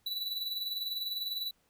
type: tone with tremolo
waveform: square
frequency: 3951 Hz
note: B7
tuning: in tune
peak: -32 dBFS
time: 0.06-1.51 s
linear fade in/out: 5 ms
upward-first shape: sine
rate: 20 Hz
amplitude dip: 55%
effects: pink hiss -72 dBFS RMS until 1.69 s